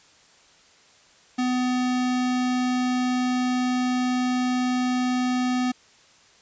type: tone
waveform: square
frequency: 251 Hz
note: B3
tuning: 28 cents sharp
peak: -22 dBFS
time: 1.38-5.72 s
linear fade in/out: 10 ms
effects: white hiss -55 dBFS RMS until 6.41 s + resampled to 16000 Hz